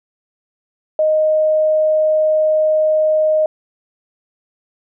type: tone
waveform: sine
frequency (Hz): 621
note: D#5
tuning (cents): -3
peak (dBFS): -11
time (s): 0.99-3.46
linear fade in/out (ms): 2
effects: none